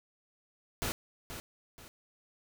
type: noise with echo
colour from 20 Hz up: pink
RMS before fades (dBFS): -34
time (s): 0.82-0.92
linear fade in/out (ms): 0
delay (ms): 480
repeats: 2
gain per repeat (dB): -9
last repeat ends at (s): 1.88
effects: none